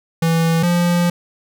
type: tone pair in turn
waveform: square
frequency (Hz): 164.81 / 174.29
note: E3 / F3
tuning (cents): 0 / -3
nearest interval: minor second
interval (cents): 97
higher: second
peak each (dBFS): -14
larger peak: neither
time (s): 0.22-0.63 / 0.63-1.1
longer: second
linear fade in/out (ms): 5
effects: none